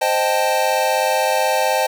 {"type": "chord", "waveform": "square", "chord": "A half-diminished seventh", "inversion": "first", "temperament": "equal", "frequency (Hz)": [523.3, 622.3, 784, 880], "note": ["C5", "Eb5", "G5", "A5"], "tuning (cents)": [0, 0, 0, 0], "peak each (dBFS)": -22, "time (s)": [0.01, 1.87], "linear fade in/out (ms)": 10, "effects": []}